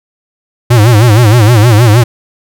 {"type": "tone with vibrato", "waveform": "square", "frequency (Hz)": 113, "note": "A2", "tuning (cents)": 47, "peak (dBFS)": -3, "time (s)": [0.7, 2.04], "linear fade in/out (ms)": 10, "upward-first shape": "sine", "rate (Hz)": 6.4, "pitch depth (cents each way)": 170, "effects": []}